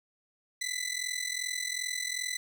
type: ring-modulated tone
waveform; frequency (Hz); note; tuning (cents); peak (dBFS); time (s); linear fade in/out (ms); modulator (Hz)
15% pulse; 2000; B6; +21; -23; 0.61-2.37; 0; 21.3
effects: none